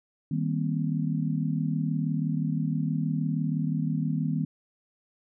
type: chord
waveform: sine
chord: C minor seventh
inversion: first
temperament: just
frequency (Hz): 156.98 / 196.22 / 235.5 / 261.6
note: Eb3 / G3 / Bb3 / C4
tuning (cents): +16 / +2 / +18 / 0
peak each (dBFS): -27 / -33 / -32 / -33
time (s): 0.31-4.45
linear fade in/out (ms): 5
effects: none

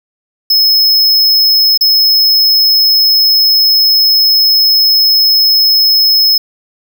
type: tone with dropouts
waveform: square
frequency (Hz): 5180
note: E8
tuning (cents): -31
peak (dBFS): -6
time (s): 0.5-6.38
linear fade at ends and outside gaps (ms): 5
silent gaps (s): 1.776-1.809
effects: none

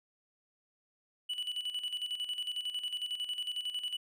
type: tone with tremolo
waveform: triangle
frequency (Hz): 2960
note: F#7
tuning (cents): 0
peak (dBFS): -31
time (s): 1.29-3.97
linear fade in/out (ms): 10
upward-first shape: square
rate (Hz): 11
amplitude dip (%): 65
effects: none

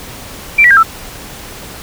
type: tone with pitch steps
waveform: sine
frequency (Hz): 2349 / 1941.3 / 1604.4 / 1326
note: D7 / B6 / G6 / E6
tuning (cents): 0 / -30 / +40 / +10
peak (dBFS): -3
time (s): 0.58-0.832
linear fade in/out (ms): 10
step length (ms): 63
effects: pink hiss -30 dBFS RMS until 1.82 s

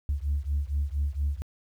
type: beating tone pair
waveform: sine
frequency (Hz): 69.8 / 74.1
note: C#2 / D2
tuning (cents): +13 / +16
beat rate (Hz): 4.3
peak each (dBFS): -27 / -28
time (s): 0.09-1.42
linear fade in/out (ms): 0
effects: tanh soft clip ceiling -20 dBFS + 10-bit

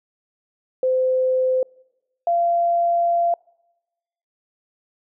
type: tone pair in turn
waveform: sine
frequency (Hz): 515 / 687.4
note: C5 / F5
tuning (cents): -28 / -28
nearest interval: perfect fourth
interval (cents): 500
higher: second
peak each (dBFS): -16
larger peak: neither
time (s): 0.83-1.63 / 2.27-3.34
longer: second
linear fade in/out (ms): 2
effects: noise-tail reverb RT60 1.0 s tail -26 dB re dry

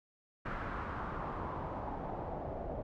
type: noise with low-pass filter sweep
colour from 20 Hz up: pink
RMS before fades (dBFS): -40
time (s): 0.45-2.83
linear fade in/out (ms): 10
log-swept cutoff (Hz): 1500 to 620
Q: 2.6
effects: none

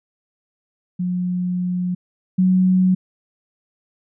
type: tone pair in turn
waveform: sine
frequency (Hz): 180 / 185.06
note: F#3 / F#3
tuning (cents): -47 / +1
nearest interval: unison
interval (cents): 48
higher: second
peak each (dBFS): -19 / -12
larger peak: second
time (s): 0.99-1.95 / 2.38-2.95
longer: first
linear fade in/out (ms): 10
effects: none

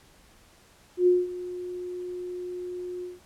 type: tone with ADSR envelope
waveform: sine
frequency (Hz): 359.1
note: F4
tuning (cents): +48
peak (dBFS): -15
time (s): 0.97-3.2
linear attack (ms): 99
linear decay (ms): 200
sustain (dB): -17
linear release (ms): 170
effects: pink hiss -57 dBFS RMS until 3.25 s + low-pass 12000 Hz 12 dB/octave

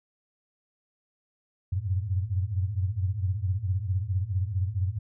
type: tone cluster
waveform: sine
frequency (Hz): 89.8 / 94.3 / 109.4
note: F2 / F#2 / A2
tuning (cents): +49 / +33 / -9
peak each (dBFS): -30 / -28 / -32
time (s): 1.72-4.99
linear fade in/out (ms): 10
effects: none

